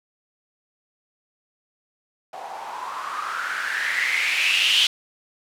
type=noise with low-pass filter sweep; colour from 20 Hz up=violet; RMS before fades=-24 dBFS; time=2.33-4.87 s; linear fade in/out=2 ms; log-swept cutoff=740 to 3200 Hz; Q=6.4; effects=none